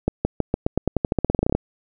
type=accelerating click train; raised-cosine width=2 ms; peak=-5 dBFS; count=20; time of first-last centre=0.08-1.55 s; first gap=170 ms; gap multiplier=0.9; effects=none